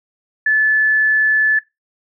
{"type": "tone", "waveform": "sine", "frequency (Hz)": 1735, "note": "A6", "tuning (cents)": -25, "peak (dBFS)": -11, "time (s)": [0.46, 1.59], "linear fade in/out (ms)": 5, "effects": ["noise-tail reverb RT60 0.2 s tail -19 dB re dry"]}